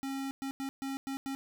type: tone bursts at uneven times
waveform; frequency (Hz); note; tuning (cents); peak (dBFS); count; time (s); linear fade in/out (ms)
square; 271.2; C#4; -38; -35; 6; 0.03-0.31 / 0.42-0.51 / 0.6-0.69 / 0.82-0.97 / 1.07-1.17 / 1.26-1.35; 0
effects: none